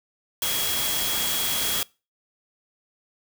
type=tone in noise; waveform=sine; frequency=3311 Hz; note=G#7; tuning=6 cents flat; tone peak=-29 dBFS; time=0.42-1.83 s; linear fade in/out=2 ms; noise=white; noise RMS=-26 dBFS; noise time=0.42-1.83 s; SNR=-6 dB; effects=noise-tail reverb RT60 0.3 s tail -24 dB re dry